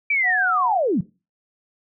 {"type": "linear sweep", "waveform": "sine", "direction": "down", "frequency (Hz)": [2349, 143], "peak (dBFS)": -17, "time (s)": [0.1, 1.01], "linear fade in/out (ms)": 5}
{"type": "tone", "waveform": "sine", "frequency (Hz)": 735, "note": "F#5", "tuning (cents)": -12, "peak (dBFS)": -24, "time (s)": [0.23, 0.82], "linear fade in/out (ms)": 50}
{"effects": ["noise-tail reverb RT60 0.3 s tail -21 dB re dry"]}